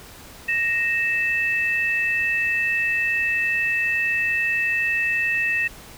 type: tone pair together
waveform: sine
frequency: 1864.7 / 2633 Hz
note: A#6 / E7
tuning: 0 / -3 cents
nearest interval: tritone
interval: 597 cents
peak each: -22 / -22 dBFS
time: 0.48-5.68 s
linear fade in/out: 10 ms
effects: pink hiss -43 dBFS RMS until 5.97 s